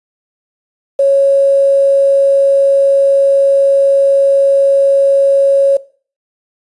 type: tone with quantisation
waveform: sine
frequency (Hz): 552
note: C#5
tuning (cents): -7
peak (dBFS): -6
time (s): 0.99-5.77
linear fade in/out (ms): 5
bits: 6
effects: noise-tail reverb RT60 0.4 s tail -18 dB re dry + resampled to 24000 Hz